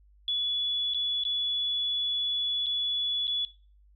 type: tone with dropouts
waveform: sine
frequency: 3417 Hz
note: G#7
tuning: 49 cents sharp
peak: -26 dBFS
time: 0.28-3.45 s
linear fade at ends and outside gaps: 1 ms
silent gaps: 0.937-0.945 / 1.237-1.251 / 2.661-2.666 / 3.271-3.278 s
effects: noise-tail reverb RT60 0.4 s tail -20 dB re dry + added 50 Hz sine -56 dBFS peak until 3.95 s